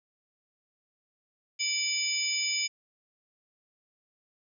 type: tone cluster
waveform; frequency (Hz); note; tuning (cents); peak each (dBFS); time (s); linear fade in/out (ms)
sine; 2319 / 2969 / 3591 / 5030 / 6780; D7 / F#7 / A7 / D#8 / G#8; -22 / +5 / +35 / +18 / +35; -31 / -38 / -40 / -31 / -34; 1.59-2.68; 20
effects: none